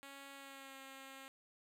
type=tone with pitch glide; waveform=5% pulse; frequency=276.6 to 269 Hz; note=C#4 to C4; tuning=-4 to +48 cents; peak=-40 dBFS; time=0.03-1.28 s; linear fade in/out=0 ms; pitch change=-48 cents; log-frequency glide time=0.34-0.78 s; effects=13-bit